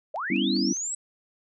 sine linear sweep, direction up, 537 to 7990 Hz, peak -28 dBFS, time 0.14-0.95 s, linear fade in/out 5 ms
click train, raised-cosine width 0.2 ms, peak -33 dBFS, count 4, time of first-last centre 0.16-0.769 s, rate 4.93 Hz
sine chord, C# half-diminished seventh, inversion second, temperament equal with one note detuned, 196 / 246.9 / 280.9 / 329.6 Hz, G3 / B3 / C#4 / E4, 0 / 0 / +23 / 0 cents, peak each -28 dBFS, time 0.3-0.73 s, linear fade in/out 5 ms
effects none

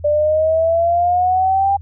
sine exponential sweep, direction up, 587.3 to 800 Hz, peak -12 dBFS, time 0.04-1.77 s, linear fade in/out 10 ms, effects added 84 Hz sine -31 dBFS peak until 1.81 s

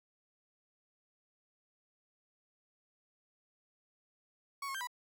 35% pulse tone with pitch steps, 1115 / 1087 / 1578 / 982 Hz, C#6 / C#6 / G6 / B5, +10 / -34 / +11 / -10 cents, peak -36 dBFS, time 4.62-4.872 s, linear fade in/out 5 ms, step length 63 ms, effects none

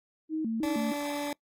sine tone with vibrato, 266.1 Hz, C4, 29 cents sharp, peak -28 dBFS, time 0.29-0.95 s, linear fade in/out 50 ms, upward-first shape square, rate 3.2 Hz, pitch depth 290 cents each way
brown noise with exponential growth, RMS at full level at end -43 dBFS, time 0.58-0.66 s, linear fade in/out 5 ms, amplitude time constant 17 ms
20% pulse tone, 290 Hz, D4, 22 cents flat, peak -26 dBFS, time 0.63-1.33 s, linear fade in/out 2 ms
effects noise-tail reverb RT60 0.1 s tail -23 dB re dry + AAC 48 kbps

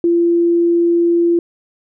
sine tone, 341.8 Hz, F4, 37 cents flat, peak -10 dBFS, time 0.04-1.39 s, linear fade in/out 2 ms, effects none

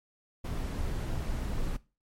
brown noise, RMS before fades -32 dBFS, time 0.44-1.77 s, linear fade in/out 10 ms, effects noise-tail reverb RT60 0.3 s tail -20 dB re dry + MP3 64 kbps

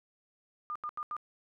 sine tone bursts, 1210 Hz, D#6, 49 cents flat, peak -34 dBFS, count 4, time 0.7-1.166 s, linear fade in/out 0 ms, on 55 ms, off 82 ms, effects none

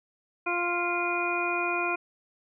harmonic tone with a mistuned harmonic, 349.2 Hz, F4, in tune, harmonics 1 / 2 / 3 / 4 / 6 / 7, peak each -32 / -33 / -33 / -33 / -42 / -30 dBFS, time 0.46-1.96 s, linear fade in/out 10 ms, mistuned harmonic 6, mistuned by -17 cents, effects none

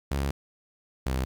sawtooth tone pair in turn, 69.3 / 65.1 Hz, C#2 / C2, 0 / -8 cents, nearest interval minor second, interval 108 cents, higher first, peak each -22 dBFS, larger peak neither, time 0.11-0.31 / 1.06-1.25 s, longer first, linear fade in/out 5 ms, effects 10-bit

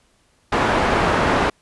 white low-pass noise, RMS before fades -18 dBFS, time 0.52-1.5 s, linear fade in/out 5 ms, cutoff 1200 Hz, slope 12 dB/octave, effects pink hiss -60 dBFS RMS until 1.61 s + resampled to 24000 Hz

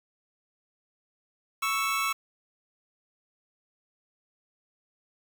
25% pulse tone pair together, 1108.7 / 1318.5 Hz, C#6 / E6, 0 / 0 cents, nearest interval minor third, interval 300 cents, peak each -25 dBFS, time 1.62-2.13 s, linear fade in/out 10 ms, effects 8-bit

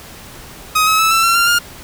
sawtooth tone with pitch steps, 1259 / 1283.2 / 1307.9 / 1333.1 / 1358.7 / 1384.9 / 1411.5 Hz, D#6 / E6 / E6 / E6 / F6 / F6 / F6, +20 / -47 / -14 / +19 / -48 / -15 / +18 cents, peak -7 dBFS, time 0.75-1.59 s, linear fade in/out 10 ms, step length 120 ms, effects pink hiss -36 dBFS RMS until 1.83 s

